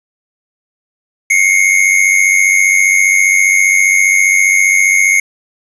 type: tone pair together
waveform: square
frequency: 2122 / 2217 Hz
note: C7 / C#7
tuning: +24 / 0 cents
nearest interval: minor second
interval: 76 cents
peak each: -11 dBFS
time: 1.3-5.2 s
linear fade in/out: 5 ms
effects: resampled to 24000 Hz + 7-bit